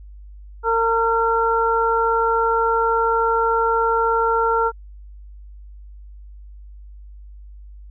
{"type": "harmonic tone", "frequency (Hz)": 456.5, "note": "A#4", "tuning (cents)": -36, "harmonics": [1, 2, 3], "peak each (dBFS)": [-20, -20, -20], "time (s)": [0.63, 4.72], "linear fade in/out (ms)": 50, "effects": ["added 50 Hz sine -37 dBFS peak until 7.9 s"]}